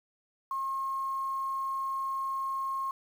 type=tone with quantisation; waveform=sine; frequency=1076 Hz; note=C6; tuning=48 cents sharp; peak=-30 dBFS; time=0.51-2.91 s; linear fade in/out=2 ms; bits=9; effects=none